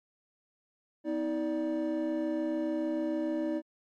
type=tone cluster; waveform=triangle; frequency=250.6 / 317.4 / 585 Hz; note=B3 / D#4 / D5; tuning=+25 / +35 / -7 cents; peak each=-35 / -28 / -33 dBFS; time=1.04-3.62 s; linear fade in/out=50 ms; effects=tanh soft clip ceiling -19 dBFS + MP3 64 kbps